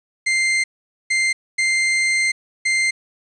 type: tone bursts at uneven times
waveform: 40% pulse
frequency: 2093 Hz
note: C7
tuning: in tune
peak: -15 dBFS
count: 4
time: 0.26-0.64 / 1.1-1.33 / 1.58-2.32 / 2.65-2.91 s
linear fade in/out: 10 ms
effects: resampled to 22050 Hz + 8-bit